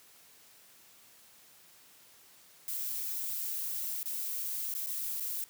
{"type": "noise with dropouts", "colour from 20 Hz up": "violet", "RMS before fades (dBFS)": -36, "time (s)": [2.68, 5.44], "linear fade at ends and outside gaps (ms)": 0, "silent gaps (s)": [[4.03, 4.057], [4.739, 4.75], [4.862, 4.87], [5.199, 5.206]], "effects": ["white hiss -59 dBFS RMS until 5.49 s", "high-pass 80 Hz 12 dB/octave"]}